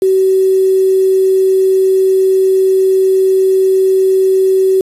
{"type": "tone with quantisation", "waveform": "sine", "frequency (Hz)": 380.1, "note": "F#4", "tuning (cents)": 47, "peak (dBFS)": -7, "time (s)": [0.02, 4.81], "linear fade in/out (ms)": 2, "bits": 5, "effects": ["resampled to 32000 Hz"]}